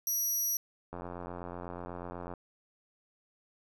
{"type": "tone", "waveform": "20% pulse", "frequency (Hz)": 5800, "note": "F#8", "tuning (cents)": -35, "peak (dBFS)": -24, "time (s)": [0.07, 0.57], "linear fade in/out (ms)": 2}
{"type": "click train", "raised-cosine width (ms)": 1, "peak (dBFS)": -27, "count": 125, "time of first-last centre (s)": [0.93, 2.337], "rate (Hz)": 88.1}
{"effects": []}